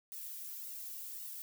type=noise with flanger; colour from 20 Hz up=violet; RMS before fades=-45 dBFS; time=0.12-1.42 s; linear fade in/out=0 ms; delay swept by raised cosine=1.2 to 2.3 ms; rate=1.8 Hz; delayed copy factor=-0.75; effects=none